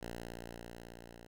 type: tone with level ramp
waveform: 5% pulse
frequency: 58.27 Hz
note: A#1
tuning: in tune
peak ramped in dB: -30 to -41 dBFS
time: 0.01-1.27 s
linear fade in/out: 10 ms
effects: none